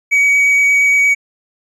triangle tone with vibrato, 2263 Hz, C#7, 35 cents sharp, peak -7 dBFS, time 0.11-1.15 s, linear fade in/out 20 ms, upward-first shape triangle, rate 8.6 Hz, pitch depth 10 cents each way, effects resampled to 24000 Hz

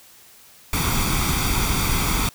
pink noise with comb filter, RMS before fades -21 dBFS, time 0.73-2.29 s, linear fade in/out 2 ms, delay 0.86 ms, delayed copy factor +0.65, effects white hiss -49 dBFS RMS until 2.34 s

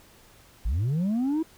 sine linear sweep, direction up, 44.13 to 329.6 Hz, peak -20 dBFS, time 0.65-1.43 s, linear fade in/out 10 ms, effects tanh soft clip ceiling -22 dBFS + pink hiss -55 dBFS RMS until 1.57 s

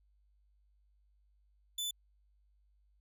sawtooth tone, 3500 Hz, A7, 10 cents flat, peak -32 dBFS, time 1.78-1.91 s, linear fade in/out 5 ms, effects added 50 Hz sine -67 dBFS peak until 3 s

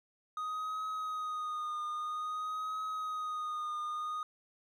triangle tone with vibrato, 1244.5 Hz, D#6, in tune, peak -33 dBFS, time 0.37-4.23 s, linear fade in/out 2 ms, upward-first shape triangle, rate 0.51 Hz, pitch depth 40 cents each way, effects none

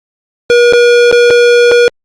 square tone with dropouts, 480 Hz, B4, 49 cents flat, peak -4 dBFS, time 0.5-1.88 s, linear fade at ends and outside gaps 0 ms, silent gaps 0.725-0.734 / 1.114-1.126 / 1.303-1.307 / 1.714-1.718 s, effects low-pass 5000 Hz 12 dB/octave + Opus 48 kbps

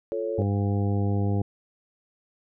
sine chord, F augmented, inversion none, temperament equal, 349.2 / 440 / 554.4 Hz, F4 / A4 / C#5, 0 / 0 / 0 cents, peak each -33 / -29 / -30 dBFS, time 0.12-0.42 s, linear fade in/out 0 ms
harmonic tone, 100.6 Hz, G2, 45 cents sharp, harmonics 1 / 2 / 3 / 4 / 5 / 7 / 8, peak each -23 / -29 / -33 / -35 / -37 / -40 / -41 dBFS, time 0.38-1.42 s, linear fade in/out 5 ms
effects none

